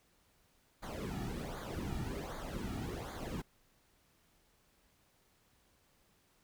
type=noise with flanger; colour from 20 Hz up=brown; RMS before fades=-41 dBFS; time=0.82-3.42 s; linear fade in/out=10 ms; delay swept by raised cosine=0.36 to 1.96 ms; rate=1.3 Hz; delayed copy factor=-0.75; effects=pink hiss -71 dBFS RMS until 6.43 s